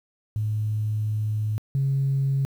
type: tone pair in turn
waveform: sine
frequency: 107.2 / 136.67 Hz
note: A2 / C#3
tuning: -45 / -24 cents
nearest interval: major third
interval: 421 cents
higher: second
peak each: -22 / -19 dBFS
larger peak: second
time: 0.36-1.58 / 1.75-2.45 s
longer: first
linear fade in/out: 0 ms
effects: tanh soft clip ceiling -16 dBFS + 9-bit